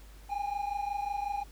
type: tone pair together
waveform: triangle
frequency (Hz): 805.1 / 830.6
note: G5 / G#5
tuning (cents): +46 / 0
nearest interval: minor second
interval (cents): 54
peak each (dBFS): -31 / -34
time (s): 0.29-1.44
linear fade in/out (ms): 20
effects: added 50 Hz sine -49 dBFS peak until 1.51 s + pink hiss -58 dBFS RMS until 1.51 s